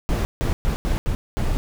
brown noise bursts at uneven times, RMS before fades -21 dBFS, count 6, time 0.09-0.25 / 0.41-0.53 / 0.65-0.76 / 0.85-0.98 / 1.06-1.15 / 1.37-1.57 s, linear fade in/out 0 ms, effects none

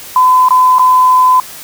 sine tone with dropouts, 1014 Hz, B5, 45 cents sharp, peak -4 dBFS, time 0.16-1.4 s, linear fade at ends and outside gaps 2 ms, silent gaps 0.486-0.506 / 0.785-0.794 s, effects white hiss -30 dBFS RMS until 1.63 s

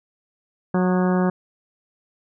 harmonic tone with a mistuned harmonic, 183 Hz, F#3, 19 cents flat, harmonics 1 / 2 / 3 / 4 / 5 / 6 / 7 / 8 / 9, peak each -18 / -24 / -28 / -30 / -32 / -34 / -35 / -36 / -37 dBFS, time 0.74-1.3 s, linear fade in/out 5 ms, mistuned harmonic 7, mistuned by -59 cents, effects none

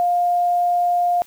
sine tone, 705 Hz, F5, 16 cents sharp, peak -15 dBFS, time 0-1.22 s, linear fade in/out 0 ms, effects white hiss -49 dBFS RMS until 1.26 s

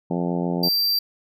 harmonic tone, 87.2 Hz, F2, 2 cents flat, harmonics 2 / 3 / 4 / 5 / 6 / 7 / 8 / 9 / 10, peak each -24 / -28 / -30 / -32 / -34 / -35 / -36 / -37 / -38 dBFS, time 0.1-0.69 s, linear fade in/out 10 ms
square tone, 4699 Hz, D8, in tune, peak -19 dBFS, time 0.63-0.99 s, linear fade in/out 5 ms
effects none

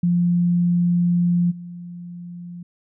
sine tone with level steps, 174.6 Hz, F3, in tune, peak -15 / -32 dBFS, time 0.03-2.63 s, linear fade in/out 5 ms, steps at 1.5 s, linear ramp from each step 20 ms, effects none

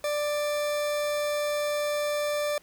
40% pulse tone, 590 Hz, D5, 8 cents sharp, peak -25 dBFS, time 0.04-2.58 s, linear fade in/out 2 ms, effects pink hiss -58 dBFS RMS until 2.62 s

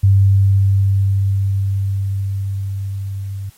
sine tone with level ramp, 98 Hz, G2, in tune, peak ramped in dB -7 to -23 dBFS, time 0.03-3.5 s, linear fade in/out 10 ms, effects white hiss -51 dBFS RMS until 3.57 s + AAC 48 kbps

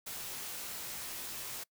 white noise with comb filter, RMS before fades -42 dBFS, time 0.06-1.64 s, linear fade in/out 10 ms, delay 19 ms, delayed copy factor -0.65, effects noise-tail reverb RT60 0.1 s tail -24 dB re dry

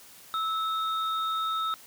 sine tone pair together, 1306 / 3694 Hz, E6 / A#7, -17 / -16 cents, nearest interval octave + tritone, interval 1801 cents, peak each -27 / -35 dBFS, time 0.34-1.74 s, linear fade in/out 0 ms, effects white hiss -51 dBFS RMS until 1.86 s + high-pass 60 Hz 12 dB/octave

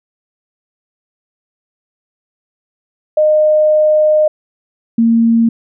sine tone pair in turn, 613 / 229.6 Hz, D#5 / A#3, -26 / -26 cents, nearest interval octave + perfect fourth, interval 1700 cents, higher first, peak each -7 dBFS, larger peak neither, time 3.17-4.28 / 4.98-5.49 s, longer first, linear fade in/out 5 ms, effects none

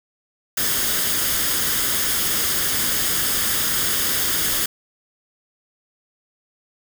white noise with comb filter, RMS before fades -21 dBFS, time 0.57-4.66 s, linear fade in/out 5 ms, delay 0.6 ms, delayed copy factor +0.5, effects none

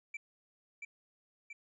triangle tone with echo, 2333 Hz, D7, 12 cents flat, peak -37 dBFS, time 0.14-0.17 s, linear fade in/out 5 ms, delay 680 ms, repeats 2, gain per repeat -3 dB, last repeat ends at 1.53 s, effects resampled to 24000 Hz

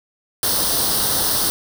white noise with comb filter, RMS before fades -19 dBFS, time 0.43-1.5 s, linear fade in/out 0 ms, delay 0.21 ms, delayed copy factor +0.75, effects none

